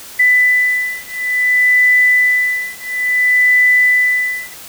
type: beating tone pair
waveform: sine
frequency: 1993 / 1993.58 Hz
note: B6 / B6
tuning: +15 / +16 cents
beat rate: 0.58 Hz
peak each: -13 dBFS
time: 0.19-4.54 s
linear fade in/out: 10 ms
effects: white hiss -34 dBFS RMS until 4.68 s